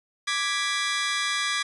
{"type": "chord", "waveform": "20% pulse", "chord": "G# diminished", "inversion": "second", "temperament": "equal", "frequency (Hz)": [1174.7, 1661.2, 1975.5], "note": ["D6", "G#6", "B6"], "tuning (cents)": [0, 0, 0], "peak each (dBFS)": -24, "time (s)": [0.27, 1.63], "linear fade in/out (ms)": 10, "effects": ["resampled to 24000 Hz", "9-bit"]}